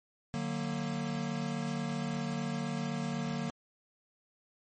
square chord, D augmented, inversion none, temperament equal with one note detuned, 149.31 / 185 / 233.1 Hz, D3 / F#3 / A#3, +29 / 0 / 0 cents, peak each -38 / -39 / -37 dBFS, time 0.34-3.5 s, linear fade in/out 0 ms, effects MP3 32 kbps

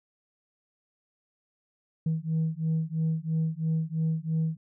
sine beating tone pair, 158.9 / 161.9 Hz, D#3 / E3, +37 / -31 cents, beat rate 3 Hz, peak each -27 / -27 dBFS, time 2.06-4.57 s, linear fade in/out 5 ms, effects tanh soft clip ceiling -21 dBFS

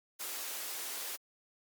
white high-pass noise, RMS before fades -40 dBFS, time 0.19-1.17 s, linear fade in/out 20 ms, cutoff 310 Hz, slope 24 dB/octave, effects Opus 48 kbps

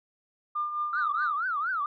sine tone with tremolo, 1200 Hz, D6, 37 cents sharp, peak -25 dBFS, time 0.55-1.32 s, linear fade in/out 10 ms, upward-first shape triangle, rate 4.7 Hz, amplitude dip 60%
sine tone with vibrato, 1327 Hz, E6, 11 cents sharp, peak -26 dBFS, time 0.93-1.86 s, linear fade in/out 2 ms, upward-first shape triangle, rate 4.2 Hz, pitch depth 290 cents each way
effects tanh soft clip ceiling -18 dBFS

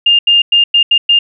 sine tone bursts at uneven times, 2813 Hz, F7, 12 cents sharp, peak -5 dBFS, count 6, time 0.06-0.19 / 0.27-0.42 / 0.52-0.64 / 0.74-0.83 / 0.91-0.98 / 1.09-1.19 s, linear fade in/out 5 ms, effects none

